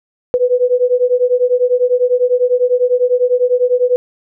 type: beating tone pair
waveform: sine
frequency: 491.3 / 501.3 Hz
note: B4 / B4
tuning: -9 / +26 cents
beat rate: 10 Hz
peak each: -13 dBFS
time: 0.34-3.96 s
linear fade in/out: 0 ms
effects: none